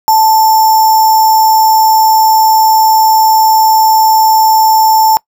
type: tone with sample-and-hold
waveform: sine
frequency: 880 Hz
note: A5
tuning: in tune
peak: -4 dBFS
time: 0.08-5.17 s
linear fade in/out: 0 ms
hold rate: 6300 Hz
effects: noise-tail reverb RT60 0.1 s tail -23 dB re dry